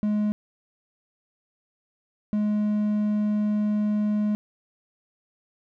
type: tone pair in turn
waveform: triangle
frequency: 210 / 210 Hz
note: G#3 / G#3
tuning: +19 / +19 cents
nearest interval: unison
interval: 0 cents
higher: neither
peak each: -19 dBFS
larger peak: neither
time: 0.03-0.32 / 2.33-4.35 s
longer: second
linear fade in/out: 0 ms
effects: none